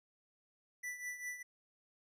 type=tone with tremolo; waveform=square; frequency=1975.5 Hz; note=B6; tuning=in tune; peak=-39 dBFS; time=0.83-1.43 s; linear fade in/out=10 ms; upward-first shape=triangle; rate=5 Hz; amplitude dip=75%; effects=resampled to 32000 Hz